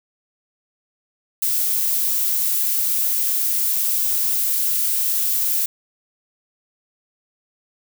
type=noise; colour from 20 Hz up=violet; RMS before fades=-20 dBFS; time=1.42-5.66 s; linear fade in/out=5 ms; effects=none